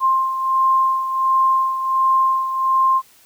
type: beating tone pair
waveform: sine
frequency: 1055 / 1056.4 Hz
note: C6 / C6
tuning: +14 / +16 cents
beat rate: 1.4 Hz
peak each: -15 / -22 dBFS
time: 0-3.02 s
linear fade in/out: 50 ms
effects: white hiss -51 dBFS RMS until 3.25 s